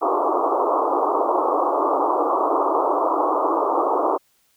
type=band-pass noise; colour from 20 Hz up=white; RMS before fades=-20 dBFS; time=0.01-4.18 s; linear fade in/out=20 ms; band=290 to 1200 Hz; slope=96 dB/octave; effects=white hiss -63 dBFS RMS until 4.56 s